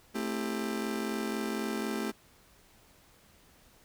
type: chord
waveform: 40% pulse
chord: A minor seventh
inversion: none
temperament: just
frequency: 220 / 264 / 330 / 396 Hz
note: A3 / C4 / E4 / G4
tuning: 0 / +16 / +2 / +18 cents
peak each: -34 / -38 / -39 / -37 dBFS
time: 0.14-2.12 s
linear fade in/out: 20 ms
effects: pink hiss -61 dBFS RMS until 3.84 s